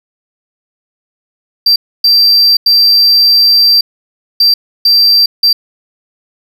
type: tone bursts at uneven times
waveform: triangle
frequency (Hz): 4699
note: D8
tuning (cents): 0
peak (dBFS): -3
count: 6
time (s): 1.66-1.76 / 2.04-2.57 / 2.66-3.81 / 4.4-4.54 / 4.85-5.26 / 5.43-5.53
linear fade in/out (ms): 5
effects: none